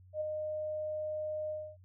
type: tone with ADSR envelope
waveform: sine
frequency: 614 Hz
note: D#5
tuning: 23 cents flat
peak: -30 dBFS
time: 0.13-1.77 s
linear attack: 79 ms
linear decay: 10 ms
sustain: -4 dB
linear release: 270 ms
effects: added 92 Hz sine -55 dBFS peak until 1.84 s